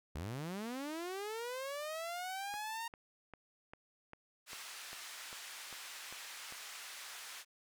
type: linear sweep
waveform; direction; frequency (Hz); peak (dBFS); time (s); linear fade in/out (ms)
sawtooth; up; 66.4 to 932.3; -36; 0.15-2.88; 5
type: click train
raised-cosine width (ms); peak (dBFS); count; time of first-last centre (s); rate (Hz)
0.5; -34; 11; 2.54-6.524; 2.51
type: band-pass noise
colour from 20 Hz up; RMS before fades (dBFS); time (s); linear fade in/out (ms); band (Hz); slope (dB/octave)
pink; -49; 4.46-7.45; 50; 1400 to 11000; 12
effects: none

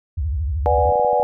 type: tone with vibrato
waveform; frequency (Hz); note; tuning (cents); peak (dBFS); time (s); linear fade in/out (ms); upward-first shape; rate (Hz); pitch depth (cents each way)
sine; 73.42; D2; 0; -19; 0.17-0.91; 10; sine; 13; 290
type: chord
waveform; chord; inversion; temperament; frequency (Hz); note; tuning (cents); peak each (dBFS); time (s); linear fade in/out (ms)
sine; G# half-diminished seventh; first; equal; 493.9 / 587.3 / 740 / 830.6; B4 / D5 / F#5 / G#5; 0 / 0 / 0 / 0; -20; 0.66-1.23; 0
type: clicks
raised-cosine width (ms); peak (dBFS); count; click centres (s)
2; -23; 10; 0.784 / 0.855 / 0.891 / 0.922 / 0.956 / 0.997 / 1.048 / 1.131 / 1.199 / 1.229
effects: none

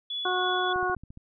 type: tone with tremolo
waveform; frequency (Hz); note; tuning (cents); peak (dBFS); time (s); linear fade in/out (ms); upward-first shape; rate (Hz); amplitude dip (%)
sine; 3414; G#7; +47; -29; 0.1-0.73; 5; triangle; 3.3; 35
type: harmonic tone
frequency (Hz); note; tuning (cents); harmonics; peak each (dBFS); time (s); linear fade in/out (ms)
365.6; F#4; -21; 1 / 2 / 3 / 4; -30 / -30 / -30 / -30; 0.25-0.95; 5
type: click train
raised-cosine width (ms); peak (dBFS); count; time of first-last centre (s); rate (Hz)
5; -32; 7; 0.76-1.174; 14.5
effects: none

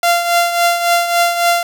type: tone with tremolo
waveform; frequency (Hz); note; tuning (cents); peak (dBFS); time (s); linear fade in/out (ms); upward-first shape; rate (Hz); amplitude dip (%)
sawtooth; 691; F5; -19; -5; 0.03-1.63; 2; triangle; 3.6; 65
effects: none

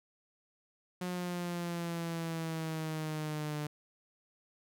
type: exponential sweep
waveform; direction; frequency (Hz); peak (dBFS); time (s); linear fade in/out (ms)
sawtooth; down; 180.8 to 148.9; -31; 1.01-3.67; 5
effects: none

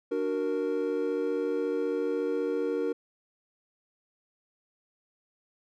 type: chord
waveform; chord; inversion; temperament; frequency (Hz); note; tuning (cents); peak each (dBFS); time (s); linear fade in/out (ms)
triangle; D augmented; none; equal with one note detuned; 295.5 / 370 / 466.2; D4 / F#4 / A#4; +11 / 0 / 0; -31 / -31 / -27; 0.11-2.93; 10
effects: none

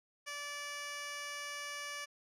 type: tone with band-pass filter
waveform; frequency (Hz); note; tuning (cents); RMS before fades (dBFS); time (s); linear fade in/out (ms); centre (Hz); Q
15% pulse; 580; D5; -22; -43; 0.26-2.06; 20; 4300; 0.65
effects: resampled to 32000 Hz

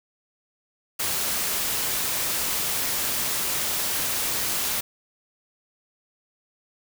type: noise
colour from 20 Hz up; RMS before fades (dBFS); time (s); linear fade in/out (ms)
white; -26; 0.99-4.81; 10
effects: none

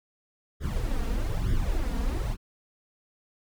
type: noise with flanger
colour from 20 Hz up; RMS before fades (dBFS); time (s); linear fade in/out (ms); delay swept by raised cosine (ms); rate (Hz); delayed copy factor
brown; -27; 0.6-2.37; 50; 0.57 to 4.37; 1.1; +0.8
effects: none

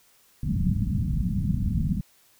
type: low-pass noise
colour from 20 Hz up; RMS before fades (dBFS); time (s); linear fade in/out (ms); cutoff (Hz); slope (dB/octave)
white; -25; 0.43-2.01; 5; 210; 48
effects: white hiss -60 dBFS RMS until 2.39 s

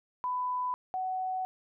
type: tone pair in turn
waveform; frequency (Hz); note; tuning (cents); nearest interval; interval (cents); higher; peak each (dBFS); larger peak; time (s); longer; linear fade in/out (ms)
sine; 998 / 747.7; B5 / F#5; +18 / +18; perfect fourth; 500; first; -29 / -30; first; 0.24-0.74 / 0.94-1.45; second; 0
effects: none

